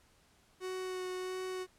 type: tone with vibrato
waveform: 45% pulse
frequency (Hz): 370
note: F#4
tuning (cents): 0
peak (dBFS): -37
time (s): 0.6-1.67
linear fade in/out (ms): 50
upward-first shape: sine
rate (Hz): 1.5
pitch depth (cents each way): 11
effects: pink hiss -67 dBFS RMS until 1.78 s + low-pass 11000 Hz 12 dB/octave